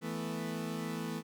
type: chord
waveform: 30% pulse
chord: E suspended fourth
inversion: none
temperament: equal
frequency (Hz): 164.81 / 220 / 246.9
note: E3 / A3 / B3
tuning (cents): 0 / 0 / 0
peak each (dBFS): -37 / -37 / -39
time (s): 0.01-1.23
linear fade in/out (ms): 50
effects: none